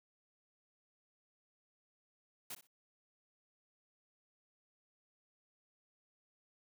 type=noise with echo; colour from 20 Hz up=white; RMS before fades=-45 dBFS; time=2.5-2.55 s; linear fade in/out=5 ms; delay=61 ms; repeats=2; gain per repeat=-14 dB; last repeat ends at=2.672 s; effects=none